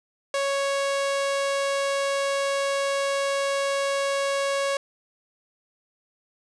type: tone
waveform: sawtooth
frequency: 554.4 Hz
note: C#5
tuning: in tune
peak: -19 dBFS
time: 0.34-4.77 s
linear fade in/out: 2 ms
effects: resampled to 22050 Hz + 9-bit